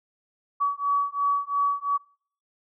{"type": "beating tone pair", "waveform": "sine", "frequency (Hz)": [1135, 1137.9], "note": ["C#6", "C#6"], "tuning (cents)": [41, 45], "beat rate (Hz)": 2.9, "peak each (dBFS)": -25, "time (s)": [0.6, 1.98], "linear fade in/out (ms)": 20, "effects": ["noise-tail reverb RT60 0.5 s tail -23 dB re dry"]}